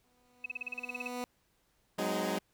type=tone with exponential growth; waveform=15% pulse; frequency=246.9 Hz; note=B3; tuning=in tune; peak=-28 dBFS; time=0.04-1.24 s; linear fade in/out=0 ms; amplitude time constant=260 ms
type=tone bursts; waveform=sine; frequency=2580 Hz; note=E7; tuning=38 cents flat; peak=-33 dBFS; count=12; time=0.44-1.076 s; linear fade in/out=5 ms; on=20 ms; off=36 ms
type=chord; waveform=15% pulse; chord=Ab dominant seventh; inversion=third; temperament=equal with one note detuned; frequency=185 / 207.7 / 255.5 / 311.1 Hz; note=Gb3 / Ab3 / C4 / Eb4; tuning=0 / 0 / -41 / 0 cents; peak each=-30 / -30 / -34 / -31 dBFS; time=1.98-2.39 s; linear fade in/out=10 ms
effects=pink hiss -73 dBFS RMS until 2.53 s